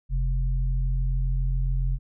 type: tone pair together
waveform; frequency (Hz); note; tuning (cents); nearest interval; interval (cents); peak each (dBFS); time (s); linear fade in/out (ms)
sine; 43.53 / 130.81; F1 / C3; -5 / 0; octave + perfect fifth; 1905; -22 / -29; 0.09-1.99; 50
effects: none